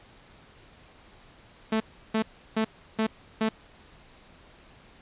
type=tone bursts; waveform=sawtooth; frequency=220 Hz; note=A3; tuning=in tune; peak=-19 dBFS; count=5; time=1.72-3.49 s; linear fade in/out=5 ms; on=82 ms; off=340 ms; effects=pink hiss -54 dBFS RMS until 5.01 s + resampled to 8000 Hz